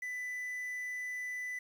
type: tone with quantisation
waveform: triangle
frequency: 1993 Hz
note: B6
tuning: 15 cents sharp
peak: -35 dBFS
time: 0.02-1.59 s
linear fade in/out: 5 ms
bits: 10
effects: none